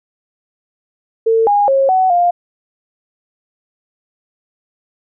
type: tone with pitch steps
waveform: sine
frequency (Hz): 450.6 / 818 / 542 / 750 / 702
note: A4 / G#5 / C#5 / F#5 / F5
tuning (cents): +41 / -26 / -39 / +23 / +9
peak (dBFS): -9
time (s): 1.26-2.31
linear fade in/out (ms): 10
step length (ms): 210
effects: none